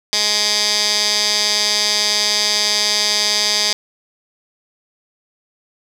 15% pulse tone with band-pass filter, 209.1 Hz, G#3, 12 cents sharp, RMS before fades -17 dBFS, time 0.13-3.73 s, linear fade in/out 0 ms, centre 4900 Hz, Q 2.9, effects none

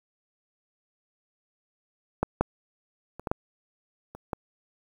clicks, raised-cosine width 1 ms, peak -9 / -7 / -25 / -16 / -10 / -27 / -15 dBFS, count 7, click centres 2.23 / 2.41 / 3.196 / 3.272 / 3.315 / 4.15 / 4.332 s, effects 8-bit

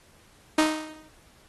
sawtooth tone with exponential decay, 311.1 Hz, D#4, in tune, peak -13 dBFS, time 0.58-1.09 s, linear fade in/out 5 ms, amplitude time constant 110 ms, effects pink hiss -58 dBFS RMS until 1.48 s + AAC 32 kbps

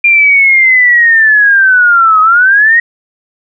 sine linear two-way sweep, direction down then up, 2400 to 1256 to 1899 Hz, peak -3 dBFS, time 0.04-2.8 s, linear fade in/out 5 ms, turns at 2.21 s, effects none

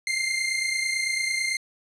sawtooth tone pair together, 2093 / 2122 Hz, C7 / C7, 0 / +24 cents, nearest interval unison, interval 24 cents, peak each -22 / -26 dBFS, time 0.07-1.57 s, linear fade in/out 2 ms, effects resampled to 24000 Hz

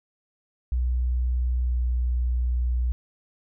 sine tone with pitch glide, 61.74 to 61.1 Hz, B1 to B1, 0 to -18 cents, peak -21 dBFS, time 0.72-2.92 s, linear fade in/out 0 ms, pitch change -18 cents, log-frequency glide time 1.64-1.74 s, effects none

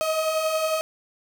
35% pulse beating tone pair, 623 / 634 Hz, D#5 / D#5, +2 / +32 cents, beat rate 11 Hz, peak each -29 / -21 dBFS, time 0.01-0.81 s, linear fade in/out 0 ms, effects none

